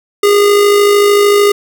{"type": "tone with amplitude modulation", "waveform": "square", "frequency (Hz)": 408.5, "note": "G#4", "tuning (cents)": -29, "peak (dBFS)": -5, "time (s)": [0.23, 1.52], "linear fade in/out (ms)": 5, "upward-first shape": "sine", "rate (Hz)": 53.3, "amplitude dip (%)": 35, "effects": ["7-bit"]}